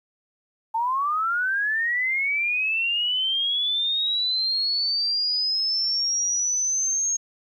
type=linear sweep; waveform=sine; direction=up; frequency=880 to 6550 Hz; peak=-21 dBFS; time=0.74-7.17 s; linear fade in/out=10 ms; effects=10-bit